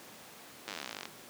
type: slowing click train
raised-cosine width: 0.2 ms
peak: -21 dBFS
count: 26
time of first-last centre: 0.68-1.055 s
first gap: 9 ms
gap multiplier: 1.04
effects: pink hiss -51 dBFS RMS until 1.29 s + high-pass 200 Hz 12 dB/octave